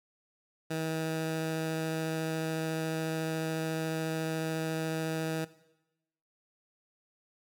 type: tone with vibrato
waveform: 15% pulse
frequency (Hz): 160.1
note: D#3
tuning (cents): +50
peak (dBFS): -25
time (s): 0.7-5.45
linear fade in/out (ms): 10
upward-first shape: triangle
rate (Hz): 14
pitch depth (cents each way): 8
effects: noise-tail reverb RT60 0.9 s tail -17 dB re dry